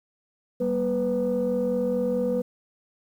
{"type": "tone cluster", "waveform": "sine", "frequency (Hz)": [194, 238.6, 495.9], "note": ["G3", "A#3", "B4"], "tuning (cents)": [-18, 41, 7], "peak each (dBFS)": [-28, -27, -23], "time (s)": [0.6, 2.42], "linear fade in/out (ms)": 10, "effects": ["tanh soft clip ceiling -17 dBFS", "9-bit"]}